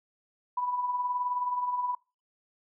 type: tone with tremolo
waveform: sine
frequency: 987.8 Hz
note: B5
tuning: in tune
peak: -25 dBFS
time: 0.57-1.95 s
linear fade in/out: 5 ms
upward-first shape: triangle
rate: 19 Hz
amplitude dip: 60%
effects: noise-tail reverb RT60 0.3 s tail -23 dB re dry